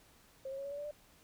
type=tone with pitch steps; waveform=sine; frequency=533 / 542.6 / 552.4 / 562.4 / 572.6 / 582.9 / 593.5 Hz; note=C5 / C#5 / C#5 / C#5 / D5 / D5 / D5; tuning=+32 / -37 / -6 / +25 / -44 / -13 / +18 cents; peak=-39 dBFS; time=0.45-0.912 s; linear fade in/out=5 ms; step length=66 ms; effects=pink hiss -64 dBFS RMS until 1.23 s